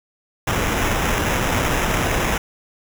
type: noise with sample-and-hold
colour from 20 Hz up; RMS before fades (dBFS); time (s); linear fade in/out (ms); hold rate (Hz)
pink; -20; 0.47-2.38; 5; 4410
effects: none